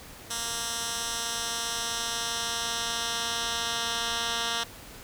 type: tone with band-pass filter sweep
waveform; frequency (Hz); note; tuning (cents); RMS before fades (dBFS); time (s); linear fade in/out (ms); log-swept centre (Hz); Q
10% pulse; 232.3; A#3; -6; -31; 0.3-4.64; 10; 7200 to 3900; 0.97
effects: pink hiss -46 dBFS RMS until 5.03 s